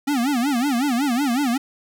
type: tone with vibrato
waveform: square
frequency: 261.6 Hz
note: C4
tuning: in tune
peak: -19 dBFS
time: 0.07-1.58 s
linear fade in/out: 10 ms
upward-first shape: sine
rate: 5.4 Hz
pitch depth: 210 cents each way
effects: none